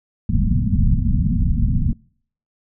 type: low-pass noise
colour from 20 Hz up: pink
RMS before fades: -17 dBFS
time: 0.29-1.93 s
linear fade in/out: 5 ms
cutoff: 240 Hz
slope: 96 dB/octave
effects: noise-tail reverb RT60 0.6 s tail -26 dB re dry